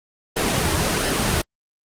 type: noise with flanger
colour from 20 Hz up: pink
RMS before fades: -20 dBFS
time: 0.36-1.42 s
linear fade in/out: 10 ms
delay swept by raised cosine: 0.85 to 4.05 ms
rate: 1.4 Hz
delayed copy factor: -0.5
effects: low-pass 11000 Hz 12 dB/octave + Opus 24 kbps